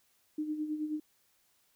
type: tone with tremolo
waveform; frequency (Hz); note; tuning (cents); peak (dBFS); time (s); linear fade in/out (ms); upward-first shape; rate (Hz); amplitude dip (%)
sine; 305.2; D#4; -33; -30; 0.38-1; 5; sine; 9.4; 60
effects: white hiss -71 dBFS RMS until 1.75 s